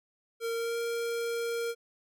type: tone with pitch glide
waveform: square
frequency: 460.6 to 466.2 Hz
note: A#4 to A#4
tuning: -21 to 0 cents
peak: -31 dBFS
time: 0.4-1.75 s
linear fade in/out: 50 ms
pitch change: +21 cents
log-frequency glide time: 0.54-0.78 s
effects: none